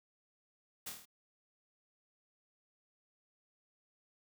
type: noise with echo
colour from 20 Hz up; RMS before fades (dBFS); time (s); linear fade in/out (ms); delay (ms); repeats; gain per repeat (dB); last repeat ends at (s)
white; -42; 0.86-0.9; 10; 26; 6; -3; 1.056
effects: none